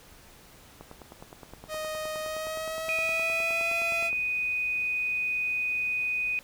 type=click train; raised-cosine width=1 ms; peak=-29 dBFS; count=33; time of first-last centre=0.81-4.13 s; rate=9.64 Hz
type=tone with pitch glide; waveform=sawtooth; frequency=622.3 to 674.7 Hz; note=D#5 to E5; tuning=0 to +40 cents; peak=-28 dBFS; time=1.68-4.11 s; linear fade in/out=50 ms; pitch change=+140 cents; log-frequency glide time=2.21-3.76 s
type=tone; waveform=sine; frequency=2489 Hz; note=D#7; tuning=in tune; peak=-26 dBFS; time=2.89-6.39 s; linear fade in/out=0 ms
effects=pink hiss -53 dBFS RMS until 6.43 s